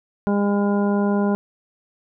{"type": "harmonic tone", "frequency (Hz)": 202.7, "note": "G#3", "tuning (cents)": -42, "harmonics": [1, 2, 3, 4, 5, 7], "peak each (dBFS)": [-18, -24, -28, -30, -32, -35], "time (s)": [0.27, 1.35], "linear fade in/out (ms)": 0, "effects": []}